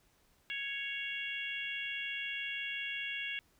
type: harmonic tone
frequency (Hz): 554.4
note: C#5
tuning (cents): 0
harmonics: 3 / 4 / 5 / 6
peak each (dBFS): -43 / -41 / -40 / -44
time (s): 0.5-3.39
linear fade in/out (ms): 0
effects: pink hiss -70 dBFS RMS until 3.59 s